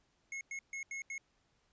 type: tone bursts at uneven times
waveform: square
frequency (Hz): 2173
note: C#7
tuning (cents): -35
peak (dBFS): -40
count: 5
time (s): 0.32-0.41 / 0.51-0.59 / 0.73-0.83 / 0.91-1.02 / 1.1-1.18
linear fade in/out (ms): 2
effects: pink hiss -75 dBFS RMS until 1.72 s + resampled to 16000 Hz

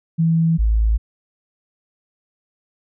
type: tone pair in turn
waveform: sine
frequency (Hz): 164 / 54.6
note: E3 / A1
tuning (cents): -9 / -13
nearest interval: octave + perfect fifth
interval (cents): 1904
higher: first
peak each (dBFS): -13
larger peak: neither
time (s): 0.18-0.58 / 0.58-0.98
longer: neither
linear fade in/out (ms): 20
effects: none

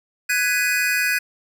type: chord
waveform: square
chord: G# minor seventh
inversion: third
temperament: just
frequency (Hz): 1495.1 / 1661.2 / 1993.5 / 2492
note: F#6 / G#6 / B6 / D#7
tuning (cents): +18 / 0 / +16 / +2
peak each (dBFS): -25 / -24 / -28 / -23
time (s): 0.29-1.19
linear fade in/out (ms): 10
effects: none

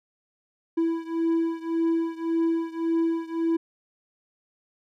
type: beating tone pair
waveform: triangle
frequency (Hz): 329.6 / 331.4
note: E4 / E4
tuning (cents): 0 / +9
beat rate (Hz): 1.8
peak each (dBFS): -23 / -25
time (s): 0.77-3.57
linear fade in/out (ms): 10
effects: none

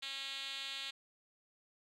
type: tone with band-pass filter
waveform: 5% pulse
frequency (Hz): 272.5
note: C#4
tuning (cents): -29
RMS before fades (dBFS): -43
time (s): 0.02-0.91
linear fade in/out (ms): 10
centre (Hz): 3900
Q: 2.8
effects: none

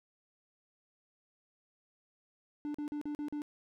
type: tone bursts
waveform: triangle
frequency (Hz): 295.2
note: D4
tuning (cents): +9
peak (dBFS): -33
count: 6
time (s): 2.65-3.419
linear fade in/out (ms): 0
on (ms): 94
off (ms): 41
effects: none

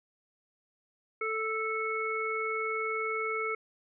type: harmonic tone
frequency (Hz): 440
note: A4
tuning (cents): 0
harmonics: 1 / 3 / 5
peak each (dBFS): -34 / -34 / -34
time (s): 1.21-3.55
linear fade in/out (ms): 5
effects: none

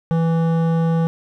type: tone with hard clipping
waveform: sine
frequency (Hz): 164.81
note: E3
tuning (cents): 0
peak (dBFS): -17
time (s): 0.11-1.07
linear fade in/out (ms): 0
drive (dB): 13
effects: none

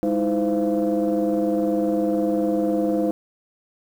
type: tone cluster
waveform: sine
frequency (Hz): 204.1 / 315.3 / 335.2 / 512 / 685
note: G#3 / D#4 / E4 / C5 / F5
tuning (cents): -30 / +23 / +29 / -38 / -34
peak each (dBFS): -25 / -21 / -29 / -23 / -29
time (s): 0.03-3.11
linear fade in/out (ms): 0
effects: tanh soft clip ceiling -12 dBFS + 8-bit

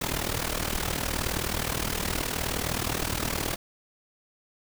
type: noise with amplitude modulation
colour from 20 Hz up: pink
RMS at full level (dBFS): -26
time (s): 0.01-3.56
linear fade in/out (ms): 10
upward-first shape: sine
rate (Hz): 39.2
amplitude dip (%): 80
effects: none

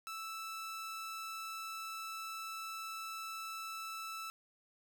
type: tone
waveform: sawtooth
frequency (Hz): 1318.5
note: E6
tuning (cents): 0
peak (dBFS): -38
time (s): 0.07-4.3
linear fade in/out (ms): 0
effects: none

